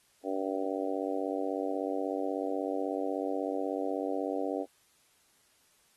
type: harmonic tone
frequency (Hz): 96.3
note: G2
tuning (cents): -30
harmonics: 3 / 4 / 5 / 6 / 7 / 8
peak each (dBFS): -35 / -38 / -36 / -38 / -39 / -41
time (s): 0.23-4.66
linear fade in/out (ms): 50
effects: white hiss -67 dBFS RMS until 5.96 s + AAC 32 kbps